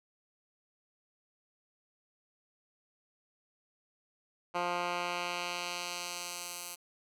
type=tone with band-pass filter sweep; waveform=10% pulse; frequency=175.9 Hz; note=F3; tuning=13 cents sharp; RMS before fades=-37 dBFS; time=4.54-6.76 s; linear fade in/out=20 ms; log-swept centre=1200 to 11000 Hz; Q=0.77; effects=none